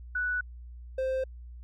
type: tone pair in turn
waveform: sine / triangle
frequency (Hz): 1480 / 523.3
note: F#6 / C5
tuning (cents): 0 / 0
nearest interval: octave + tritone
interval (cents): 1800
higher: first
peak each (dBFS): -27 / -25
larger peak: second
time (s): 0.15-0.41 / 0.98-1.24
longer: neither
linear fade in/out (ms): 5
effects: added 60 Hz sine -42 dBFS peak until 1.63 s